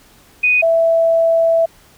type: tone pair in turn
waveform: sine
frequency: 2487 / 660.6 Hz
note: D#7 / E5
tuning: -1 / +4 cents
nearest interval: octave + major seventh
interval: 2295 cents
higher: first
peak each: -10 dBFS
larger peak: neither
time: 0.43-0.62 / 0.62-1.66 s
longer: second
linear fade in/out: 10 ms
effects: pink hiss -48 dBFS RMS until 1.97 s